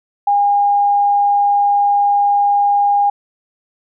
sine tone, 812 Hz, G#5, 39 cents flat, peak -10 dBFS, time 0.27-3.1 s, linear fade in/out 5 ms, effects none

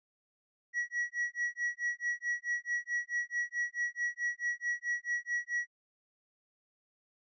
triangle tone with tremolo, 1923 Hz, B6, 47 cents flat, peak -27 dBFS, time 0.73-5.68 s, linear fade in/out 50 ms, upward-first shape sine, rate 4.6 Hz, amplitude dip 100%, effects resampled to 16000 Hz

